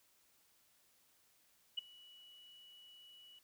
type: tone with ADSR envelope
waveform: sine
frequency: 2938 Hz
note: F#7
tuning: 13 cents flat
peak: -33 dBFS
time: 1.77-3.39 s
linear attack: 14 ms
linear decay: 11 ms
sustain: -24 dB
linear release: 4 ms
effects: white hiss -72 dBFS RMS until 3.43 s